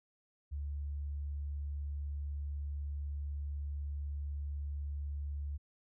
sine tone, 72 Hz, D2, 34 cents flat, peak -36 dBFS, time 0.51-5.58 s, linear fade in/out 20 ms, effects none

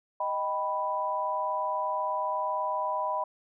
sine chord, Eb augmented, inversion none, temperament equal, 622.3 / 784 / 987.8 Hz, Eb5 / G5 / B5, 0 / 0 / 0 cents, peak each -33 / -35 / -29 dBFS, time 0.2-3.24 s, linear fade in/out 5 ms, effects none

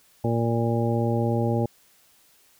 harmonic tone, 116.54 Hz, A#2, in tune, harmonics 1 / 2 / 3 / 4 / 5 / 7, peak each -24 / -27 / -29 / -30 / -31 / -32 dBFS, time 0.24-1.66 s, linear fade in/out 5 ms, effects white hiss -59 dBFS RMS until 2.59 s

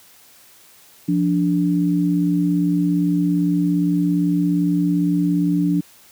sine tone pair together, 174.1 / 291.6 Hz, F3 / D4, -5 / -12 cents, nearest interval major sixth, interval 893 cents, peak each -18 dBFS, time 1.08-5.81 s, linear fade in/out 10 ms, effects white hiss -49 dBFS RMS until 6.11 s + high-pass 60 Hz 12 dB/octave

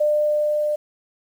sine tone with level ramp, 599 Hz, D5, 34 cents sharp, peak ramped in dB -15 to -19 dBFS, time 0-0.76 s, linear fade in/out 10 ms, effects 8-bit

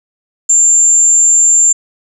sine tone, 7280 Hz, A#8, 42 cents flat, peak -5 dBFS, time 0.49-1.73 s, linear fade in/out 10 ms, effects none

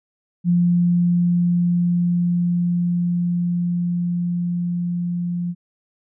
sine tone with level ramp, 174.7 Hz, F3, 1 cent sharp, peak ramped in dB -13 to -21 dBFS, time 0.44-5.55 s, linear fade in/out 50 ms, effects none

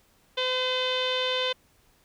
sawtooth tone with low-pass filter, 510 Hz, C5, 44 cents flat, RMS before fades -27 dBFS, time 0.37-1.53 s, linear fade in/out 10 ms, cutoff 3400 Hz, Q 8.5, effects pink hiss -63 dBFS RMS until 2.04 s

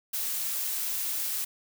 blue noise, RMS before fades -31 dBFS, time 0.13-1.45 s, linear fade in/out 10 ms, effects none

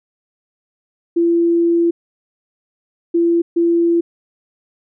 sine tone bursts at uneven times, 339.2 Hz, E4, 50 cents sharp, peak -11 dBFS, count 3, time 1.16-1.91 / 3.14-3.42 / 3.56-4.01 s, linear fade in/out 10 ms, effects none

